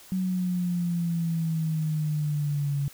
sine exponential sweep, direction down, 187.7 to 140 Hz, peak -24 dBFS, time 0.12-2.88 s, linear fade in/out 0 ms, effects white hiss -50 dBFS RMS until 2.93 s

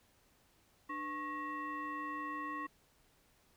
sine tone with frequency modulation, 1096 Hz, C#6, 20 cents flat, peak -38 dBFS, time 0.89-2.67 s, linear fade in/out 10 ms, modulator 797 Hz, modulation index 1, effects pink hiss -70 dBFS RMS until 3.56 s

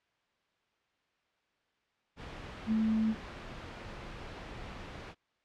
sine tone in noise, 220 Hz, A3, in tune, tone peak -26 dBFS, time 2.66-3.15 s, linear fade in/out 50 ms, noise pink, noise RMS -44 dBFS, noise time 2.16-5.15 s, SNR +15 dB, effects white hiss -75 dBFS RMS until 5.44 s + low-pass 3000 Hz 12 dB/octave

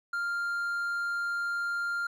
triangle tone, 1396.9 Hz, F6, in tune, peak -27 dBFS, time 0.13-2.07 s, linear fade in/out 5 ms, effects none

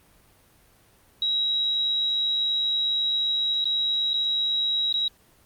sine tone with dropouts, 3852 Hz, B7, 44 cents flat, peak -21 dBFS, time 1.22-5.08 s, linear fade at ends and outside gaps 2 ms, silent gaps 3.643-3.654 / 4.134-4.14 / 4.927-4.94 s, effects pink hiss -58 dBFS RMS until 5.45 s + Opus 32 kbps

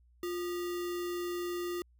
sine tone with sample-and-hold, 351.4 Hz, F4, 11 cents sharp, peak -33 dBFS, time 0.23-1.82 s, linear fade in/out 2 ms, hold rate 1575 Hz, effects added 60 Hz sine -61 dBFS peak until 1.99 s

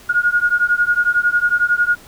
sine beating tone pair, 1430 / 1441 Hz, F6 / F#6, +41 / -46 cents, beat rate 11 Hz, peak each -16 dBFS, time 0.09-1.96 s, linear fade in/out 10 ms, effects pink hiss -43 dBFS RMS until 2.07 s

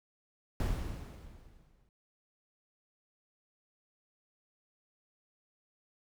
brown noise with exponential decay, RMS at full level -30 dBFS, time 0.6-1.89 s, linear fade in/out 1 ms, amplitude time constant 280 ms, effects none

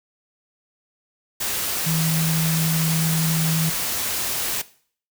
sine tone in noise, 161.5 Hz, E3, 35 cents flat, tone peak -20 dBFS, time 1.86-3.7 s, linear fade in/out 10 ms, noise white, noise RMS -25 dBFS, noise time 1.4-4.62 s, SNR +2 dB, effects noise-tail reverb RT60 0.5 s tail -18 dB re dry

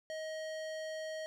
square tone with low-pass filter, 630 Hz, D#5, 21 cents sharp, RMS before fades -41 dBFS, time 0.1-1.26 s, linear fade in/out 0 ms, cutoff 5900 Hz, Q 0.91, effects 12-bit

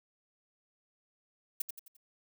violet noise with echo, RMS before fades -32 dBFS, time 1.6-1.62 s, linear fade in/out 5 ms, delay 87 ms, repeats 4, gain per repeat -7 dB, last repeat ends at 1.968 s, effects none

